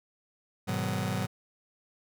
sawtooth chord, G# minor seventh, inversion none, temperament just, 103.83 / 124.59 / 155.74 / 186.89 Hz, G#2 / B2 / D#3 / F#3, 0 / +16 / +2 / +18 cents, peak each -30 / -30 / -33 / -29 dBFS, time 0.67-1.27 s, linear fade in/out 20 ms, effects none

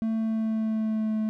triangle tone with pitch glide, 222.9 to 217.1 Hz, A3 to A3, +23 to -23 cents, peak -22 dBFS, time 0.02-1.29 s, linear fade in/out 0 ms, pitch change -46 cents, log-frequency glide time 0.12-1.16 s, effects none

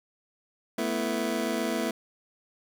25% pulse chord, A suspended second, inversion none, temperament just, 220 / 247.5 / 330 Hz, A3 / B3 / E4, 0 / +4 / +2 cents, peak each -28 dBFS, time 0.78-1.91 s, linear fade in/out 5 ms, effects 10-bit

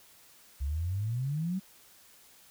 sine exponential sweep, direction up, 66 to 196 Hz, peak -29 dBFS, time 0.6-1.6 s, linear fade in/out 20 ms, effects white hiss -58 dBFS RMS until 2.5 s

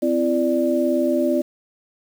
sine tone cluster, 257.9 / 335.9 / 589 Hz, C4 / E4 / D5, -25 / +33 / +5 cents, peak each -21 dBFS, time 0.02-1.42 s, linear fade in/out 10 ms, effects 7-bit

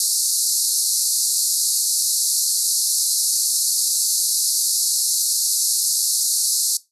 white band-pass noise, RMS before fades -20 dBFS, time 0-6.77 s, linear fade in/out 2 ms, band 4100 to 12000 Hz, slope 96 dB/octave, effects noise-tail reverb RT60 0.2 s tail -18 dB re dry

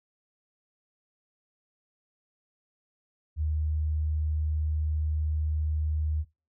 sine tone, 76.9 Hz, D#2, 20 cents flat, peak -25 dBFS, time 3.36-6.25 s, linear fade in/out 50 ms, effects noise-tail reverb RT60 0.3 s tail -23 dB re dry

